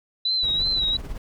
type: tone with vibrato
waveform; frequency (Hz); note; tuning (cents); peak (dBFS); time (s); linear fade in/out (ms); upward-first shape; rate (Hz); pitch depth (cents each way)
sine; 3948; B7; -1; -20; 0.25-0.97; 5; sine; 2.8; 67
type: noise with tremolo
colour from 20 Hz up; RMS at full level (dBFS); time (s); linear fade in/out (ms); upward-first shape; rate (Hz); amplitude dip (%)
brown; -31; 0.43-1.18; 2; sine; 18; 55
effects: none